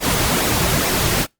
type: noise with flanger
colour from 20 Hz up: pink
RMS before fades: -18 dBFS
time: 0-1.27 s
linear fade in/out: 50 ms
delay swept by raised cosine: 0.65 to 4.15 ms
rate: 2.3 Hz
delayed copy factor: -0.55
effects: noise-tail reverb RT60 0.2 s tail -26 dB re dry + Opus 48 kbps